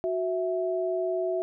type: tone pair together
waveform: sine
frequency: 368.7 / 657 Hz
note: F#4 / E5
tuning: -6 / -6 cents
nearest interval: minor seventh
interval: 1000 cents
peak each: -28 dBFS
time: 0.04-1.42 s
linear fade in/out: 0 ms
effects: none